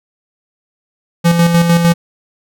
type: tone with tremolo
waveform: square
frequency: 170 Hz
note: F3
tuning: 46 cents flat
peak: -7 dBFS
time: 1.24-1.94 s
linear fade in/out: 20 ms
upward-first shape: square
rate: 6.6 Hz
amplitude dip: 45%
effects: none